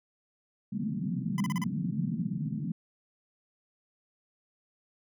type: band-pass noise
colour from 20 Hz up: white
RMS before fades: -32 dBFS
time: 0.72-2.72 s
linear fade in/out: 5 ms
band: 140 to 230 Hz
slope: 48 dB/octave
type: tone bursts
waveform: 25% pulse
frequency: 1009 Hz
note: B5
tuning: 37 cents sharp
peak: -30 dBFS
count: 5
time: 1.38-1.64 s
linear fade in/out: 2 ms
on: 24 ms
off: 35 ms
effects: none

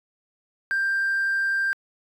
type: tone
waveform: triangle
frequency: 1583 Hz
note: G6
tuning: 17 cents sharp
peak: -18 dBFS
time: 0.71-1.73 s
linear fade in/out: 0 ms
effects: tanh soft clip ceiling -17 dBFS

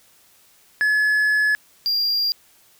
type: tone pair in turn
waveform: triangle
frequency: 1707 / 4781 Hz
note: G#6 / D8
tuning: +47 / +30 cents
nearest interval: octave + tritone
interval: 1783 cents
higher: second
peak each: -14 / -17 dBFS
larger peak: first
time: 0.81-1.55 / 1.86-2.32 s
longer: first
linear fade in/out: 0 ms
effects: white hiss -55 dBFS RMS until 2.79 s

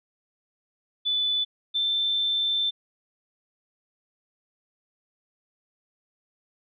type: tone pair in turn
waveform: sine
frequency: 3488 / 3549 Hz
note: A7 / A7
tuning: -16 / +14 cents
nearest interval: unison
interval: 30 cents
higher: second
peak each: -22 dBFS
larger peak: neither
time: 1.05-1.45 / 1.74-2.71 s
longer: second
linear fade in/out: 20 ms
effects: none

